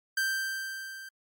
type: tone with level ramp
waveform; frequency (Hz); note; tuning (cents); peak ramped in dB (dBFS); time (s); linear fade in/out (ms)
45% pulse; 1568; G6; 0; -25 to -42; 0.17-1.09; 5
effects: MP3 96 kbps